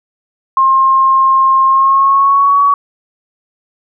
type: tone with pitch glide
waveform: sine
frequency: 1065 to 1128.3 Hz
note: C6 to C#6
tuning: +30 to +30 cents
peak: -6 dBFS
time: 0.57-2.74 s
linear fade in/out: 2 ms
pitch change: +100 cents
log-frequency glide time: 1.66-2.59 s
effects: none